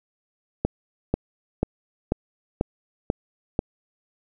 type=click train; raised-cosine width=2 ms; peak=-7 dBFS; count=7; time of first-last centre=0.65-3.591 s; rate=2.04 Hz; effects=none